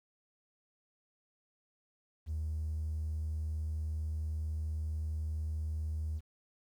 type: tone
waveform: triangle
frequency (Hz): 77.78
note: D#2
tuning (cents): 0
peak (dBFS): -30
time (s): 2.26-6.21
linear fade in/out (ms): 50
effects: tanh soft clip ceiling -30 dBFS + 11-bit